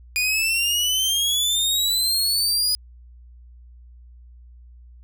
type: exponential sweep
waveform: sawtooth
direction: up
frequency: 2444 to 4978 Hz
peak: -16 dBFS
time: 0.16-2.75 s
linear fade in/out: 0 ms
effects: added 60 Hz sine -43 dBFS peak until 5.03 s